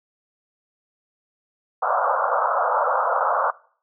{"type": "band-pass noise", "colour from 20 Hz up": "white", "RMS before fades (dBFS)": -21, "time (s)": [1.82, 3.51], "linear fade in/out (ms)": 10, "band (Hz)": [500, 1400], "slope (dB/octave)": 96, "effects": ["noise-tail reverb RT60 0.5 s tail -22 dB re dry"]}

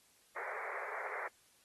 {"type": "band-pass noise", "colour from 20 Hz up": "white", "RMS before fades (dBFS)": -43, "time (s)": [0.36, 1.28], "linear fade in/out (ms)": 5, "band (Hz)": [390, 2200], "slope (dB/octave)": 96, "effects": ["white hiss -68 dBFS RMS until 1.64 s", "AAC 32 kbps"]}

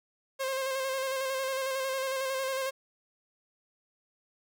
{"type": "tone with vibrato", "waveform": "sawtooth", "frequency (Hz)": 531, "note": "C5", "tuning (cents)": 25, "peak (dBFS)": -26, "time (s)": [0.39, 2.71], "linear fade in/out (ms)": 20, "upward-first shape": "square", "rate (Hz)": 11, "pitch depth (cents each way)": 26, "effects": []}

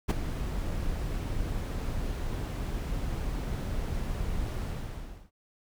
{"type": "noise with ADSR envelope", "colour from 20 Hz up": "brown", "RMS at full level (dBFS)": -19, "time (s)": [0.08, 5.31], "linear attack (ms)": 25, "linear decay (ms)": 12, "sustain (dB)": -13, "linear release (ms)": 680, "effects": []}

